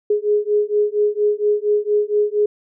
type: beating tone pair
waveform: sine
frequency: 415.3 / 419.6 Hz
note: G#4 / G#4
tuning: 0 / +18 cents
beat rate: 4.3 Hz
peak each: -18 dBFS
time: 0.1-2.46 s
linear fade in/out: 5 ms
effects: none